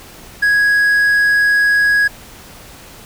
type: tone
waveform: triangle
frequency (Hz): 1661.2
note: G#6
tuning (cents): 0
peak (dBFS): -8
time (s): 0.42-2.08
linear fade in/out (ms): 10
effects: pink hiss -38 dBFS RMS until 3.05 s